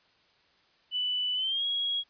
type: tone with pitch glide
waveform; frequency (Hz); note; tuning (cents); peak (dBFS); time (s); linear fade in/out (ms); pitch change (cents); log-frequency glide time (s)
sine; 2982 to 3309; F#7 to G#7; +13 to -7; -27; 0.91-2.04; 50; +180; 1.35-1.64
effects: white hiss -65 dBFS RMS until 2.09 s + resampled to 11025 Hz